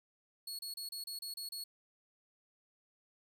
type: tone bursts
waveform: sawtooth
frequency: 4352 Hz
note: C#8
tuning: 33 cents flat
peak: -38 dBFS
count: 8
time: 0.47-1.64 s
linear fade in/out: 5 ms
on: 120 ms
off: 30 ms
effects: none